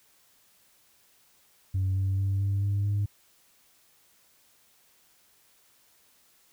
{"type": "tone with pitch steps", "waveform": "sine", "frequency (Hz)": [94.8, 96.18, 97.58, 99, 100.44, 101.9], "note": ["F#2", "G2", "G2", "G2", "G2", "G#2"], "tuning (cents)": [43, -32, -7, 18, 43, -32], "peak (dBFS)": -22, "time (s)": [1.74, 3.06], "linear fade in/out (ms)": 10, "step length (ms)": 220, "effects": ["tanh soft clip ceiling -22 dBFS", "white hiss -63 dBFS RMS until 6.52 s"]}